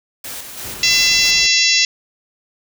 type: noise with tremolo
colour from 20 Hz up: white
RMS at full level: -29 dBFS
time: 0.24-1.31 s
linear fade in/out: 5 ms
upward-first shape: square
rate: 3 Hz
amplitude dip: 40%
type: noise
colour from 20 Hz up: pink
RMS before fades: -34 dBFS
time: 0.64-1.47 s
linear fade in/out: 10 ms
type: harmonic tone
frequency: 674 Hz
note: E5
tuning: 38 cents sharp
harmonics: 3 / 4 / 5 / 6 / 7 / 8 / 9 / 10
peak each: -21 / -17 / -22 / -19 / -20 / -18 / -22 / -23 dBFS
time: 0.83-1.85 s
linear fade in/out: 2 ms
effects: none